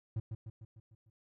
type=tone with echo; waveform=triangle; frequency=110 Hz; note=A2; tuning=in tune; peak=-30 dBFS; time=0.16-0.2 s; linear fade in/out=5 ms; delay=150 ms; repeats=6; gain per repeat=-5 dB; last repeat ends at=1.1 s; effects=none